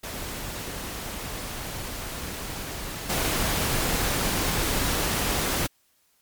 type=noise with level steps; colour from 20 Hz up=pink; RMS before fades=-34 / -25 dBFS; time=0.03-5.67 s; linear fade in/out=10 ms; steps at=3.09 s; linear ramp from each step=10 ms; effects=white hiss -66 dBFS RMS until 6.21 s + MP3 96 kbps